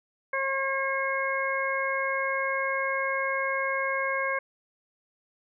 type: harmonic tone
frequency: 540 Hz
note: C#5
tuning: 45 cents flat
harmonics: 1 / 2 / 3 / 4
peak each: -31 / -31 / -31 / -31 dBFS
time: 0.33-4.39 s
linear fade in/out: 5 ms
effects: none